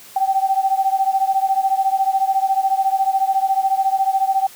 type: beating tone pair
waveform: sine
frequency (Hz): 769 / 783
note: G5 / G5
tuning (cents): -33 / -2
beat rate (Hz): 14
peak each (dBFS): -17 / -19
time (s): 0.16-4.47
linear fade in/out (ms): 5
effects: white hiss -42 dBFS RMS until 4.55 s + high-pass 80 Hz 12 dB/octave